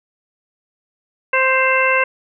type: harmonic tone with a mistuned harmonic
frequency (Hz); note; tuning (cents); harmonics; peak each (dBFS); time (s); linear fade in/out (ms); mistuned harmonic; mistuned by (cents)
523.3; C5; 0; 1 / 2 / 3 / 4 / 5; -19 / -19 / -19 / -19 / -19; 1.33-2.04; 5; 5; +40
effects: none